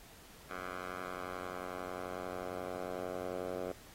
10% pulse tone with band-pass filter sweep, 91.2 Hz, F#2, 24 cents flat, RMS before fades -42 dBFS, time 0.5-3.72 s, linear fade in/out 5 ms, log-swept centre 1300 to 570 Hz, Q 1.8, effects pink hiss -57 dBFS RMS until 3.94 s + AAC 48 kbps

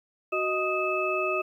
sine tone cluster, 372 / 624 / 1249 / 2607 Hz, F#4 / D#5 / D#6 / E7, +9 / +5 / +6 / -20 cents, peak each -30 dBFS, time 0.32-1.42 s, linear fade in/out 10 ms, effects 10-bit

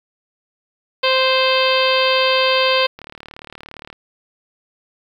harmonic tone, 522 Hz, C5, 4 cents flat, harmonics 1 / 2 / 3 / 4 / 5 / 6 / 7 / 8 / 9, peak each -17 / -20 / -25 / -26 / -21 / -22 / -25 / -27 / -26 dBFS, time 1.03-2.87 s, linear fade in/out 10 ms
click train, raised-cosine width 0.3 ms, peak -19 dBFS, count 36, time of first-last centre 2.99-3.928 s, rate 37.3 Hz
effects 8-bit

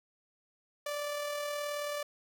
sawtooth tone with amplitude modulation, 585 Hz, D5, 7 cents flat, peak -29 dBFS, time 0.86-2.03 s, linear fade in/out 5 ms, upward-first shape sine, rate 38.8 Hz, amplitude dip 30%, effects none

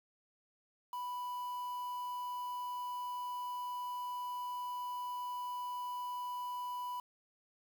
triangle tone with quantisation, 987.8 Hz, B5, in tune, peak -36 dBFS, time 0.93-7 s, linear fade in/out 2 ms, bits 9, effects none

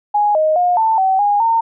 sine tone with pitch steps, 830 / 623 / 714 / 889 / 763 / 820 / 912 Hz, G#5 / D#5 / F5 / A5 / G5 / G#5 / A#5, -1 / +2 / +38 / +18 / -47 / -22 / -38 cents, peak -11 dBFS, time 0.14-1.61 s, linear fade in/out 10 ms, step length 210 ms, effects none

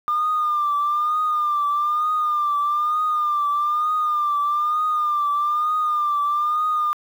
sine tone with vibrato, 1201 Hz, D6, 38 cents sharp, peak -17 dBFS, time 0.08-6.93 s, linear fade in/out 0 ms, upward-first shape triangle, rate 1.1 Hz, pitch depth 62 cents each way, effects tanh soft clip ceiling -14 dBFS + 8-bit

